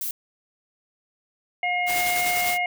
violet noise, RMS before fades -29 dBFS, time 0.01-0.11 s, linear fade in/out 2 ms
harmonic tone, 714 Hz, F5, 38 cents sharp, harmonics 1 / 3 / 4, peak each -25 / -24 / -36 dBFS, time 1.63-2.66 s, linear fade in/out 2 ms
white noise with tremolo, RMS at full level -27 dBFS, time 1.86-2.58 s, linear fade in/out 50 ms, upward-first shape square, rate 10 Hz, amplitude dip 30%
effects none

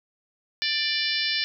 harmonic tone, 590 Hz, D5, 8 cents sharp, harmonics 3 / 4 / 5 / 6 / 7 / 8 / 9, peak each -31 / -31 / -31 / -31 / -31 / -31 / -31 dBFS, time 0.62-1.44 s, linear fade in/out 0 ms, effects none

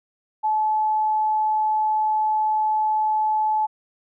sine tone, 862 Hz, A5, 36 cents flat, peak -18 dBFS, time 0.43-3.67 s, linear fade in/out 20 ms, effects none

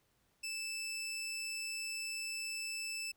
20% pulse tone, 2637 Hz, E7, in tune, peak -34 dBFS, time 0.43-3.12 s, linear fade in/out 10 ms, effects pink hiss -75 dBFS RMS until 3.16 s

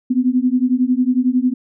sine beating tone pair, 246.9 / 257.9 Hz, B3 / C4, 0 / -25 cents, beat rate 11 Hz, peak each -16 dBFS, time 0.1-1.54 s, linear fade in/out 10 ms, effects none

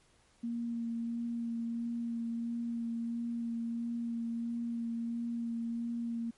sine tone with vibrato, 233.1 Hz, A#3, in tune, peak -33 dBFS, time 0.43-6.31 s, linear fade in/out 10 ms, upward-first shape sine, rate 1.5 Hz, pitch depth 14 cents each way, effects pink hiss -67 dBFS RMS until 6.37 s + MP3 48 kbps

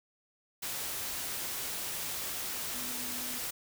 sine tone in noise, 248.5 Hz, B3, 11 cents sharp, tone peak -46 dBFS, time 2.74-3.39 s, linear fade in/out 10 ms, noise white, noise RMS -37 dBFS, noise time 0.62-3.51 s, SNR -12 dB, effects none

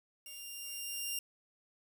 10% pulse tone with level ramp, 2794 Hz, F7, in tune, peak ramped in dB -38 to -26 dBFS, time 0.26-1.19 s, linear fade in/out 2 ms, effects 10-bit

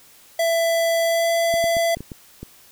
square tone with pitch glide, 666 to 671.4 Hz, E5 to E5, +18 to +32 cents, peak -18 dBFS, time 0.39-1.95 s, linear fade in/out 5 ms, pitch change +14 cents, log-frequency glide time 1.04-1.3 s
clicks, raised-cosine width 3 ms, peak -20 dBFS, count 7, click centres 1.54 / 1.641 / 1.768 / 1.97 / 2.006 / 2.118 / 2.43 s
effects white hiss -50 dBFS RMS until 2.71 s

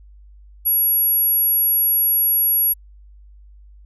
sine tone, 11360 Hz, F9, 28 cents sharp, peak -14 dBFS, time 0.65-2.74 s, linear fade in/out 20 ms, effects added 50 Hz sine -42 dBFS peak until 3.85 s

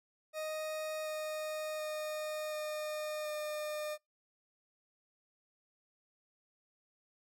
40% pulse tone with pitch steps, 622.3 / 618 / 613.7 / 609.5 / 605.3 Hz, D#5 / D#5 / D#5 / D#5 / D#5, 0 / -12 / -24 / -36 / -48 cents, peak -36 dBFS, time 0.33-3.98 s, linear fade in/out 50 ms, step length 730 ms, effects noise-tail reverb RT60 0.2 s tail -26 dB re dry

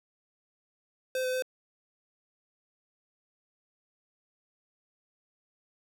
square tone with pitch steps, 516 / 510 / 513 Hz, C5 / C5 / C5, -24 / -44 / -34 cents, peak -29 dBFS, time 1.15-1.423 s, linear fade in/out 2 ms, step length 91 ms, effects none

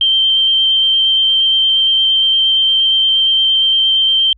sine tone with vibrato, 3136 Hz, G7, in tune, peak -9 dBFS, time 0.01-4.33 s, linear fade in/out 2 ms, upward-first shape sine, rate 8.6 Hz, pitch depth 9 cents each way, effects added 54 Hz sine -43 dBFS peak until 4.37 s

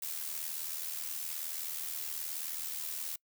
blue noise with amplitude modulation, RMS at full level -36 dBFS, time 0.02-3.16 s, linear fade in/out 5 ms, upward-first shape sine, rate 78.9 Hz, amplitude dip 60%, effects noise-tail reverb RT60 0.1 s tail -25 dB re dry

